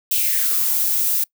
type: noise with high-pass filter sweep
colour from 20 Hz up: violet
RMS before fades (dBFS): -19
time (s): 0.11-1.24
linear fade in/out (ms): 5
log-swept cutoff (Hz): 3000 to 280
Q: 4.1
effects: noise-tail reverb RT60 0.1 s tail -24 dB re dry